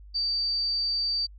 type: tone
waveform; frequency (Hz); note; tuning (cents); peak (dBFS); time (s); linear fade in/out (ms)
sine; 4630; D8; -25; -24; 0.14-1.27; 20
effects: added 50 Hz sine -44 dBFS peak until 1.38 s + MP3 64 kbps